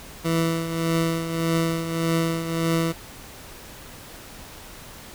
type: tone with tremolo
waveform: 20% pulse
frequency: 164.81 Hz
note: E3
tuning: in tune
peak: -14 dBFS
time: 0.24-2.93 s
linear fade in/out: 20 ms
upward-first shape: triangle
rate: 1.7 Hz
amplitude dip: 65%
effects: pink hiss -42 dBFS RMS until 5.14 s